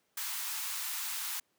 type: high-pass noise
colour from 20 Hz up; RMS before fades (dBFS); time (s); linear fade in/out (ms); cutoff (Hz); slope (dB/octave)
white; -37; 0.17-1.4; 5; 830; 48
effects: pink hiss -75 dBFS RMS until 1.58 s + high-pass 200 Hz 12 dB/octave